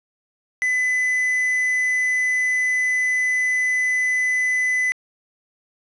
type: tone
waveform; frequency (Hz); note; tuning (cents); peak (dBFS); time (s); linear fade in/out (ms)
triangle; 2007; B6; +27; -16; 0.62-4.92; 0
effects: resampled to 24000 Hz + 7-bit